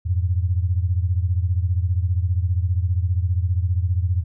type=beating tone pair; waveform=sine; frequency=86.3 / 101.3 Hz; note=F2 / G#2; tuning=-20 / -43 cents; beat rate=15 Hz; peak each=-19 / -23 dBFS; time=0.05-4.24 s; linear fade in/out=20 ms; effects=none